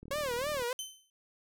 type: click train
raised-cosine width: 3 ms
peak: -35 dBFS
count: 24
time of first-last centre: 0.03-0.621 s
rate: 38.9 Hz
type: tone with vibrato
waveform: sawtooth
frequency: 536 Hz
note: C5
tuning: 42 cents sharp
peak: -28 dBFS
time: 0.11-0.73 s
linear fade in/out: 2 ms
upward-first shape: sine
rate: 3.2 Hz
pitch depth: 210 cents each way
type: tone with exponential decay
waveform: 20% pulse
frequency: 3073 Hz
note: G7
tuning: 35 cents flat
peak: -29 dBFS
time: 0.79-1.1 s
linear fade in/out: 1 ms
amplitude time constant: 67 ms
effects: none